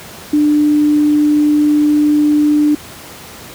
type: tone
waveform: sine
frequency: 297.6 Hz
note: D4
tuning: 23 cents sharp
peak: -8 dBFS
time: 0.33-2.75 s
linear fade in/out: 5 ms
effects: pink hiss -33 dBFS RMS until 3.54 s + high-pass 80 Hz 12 dB/octave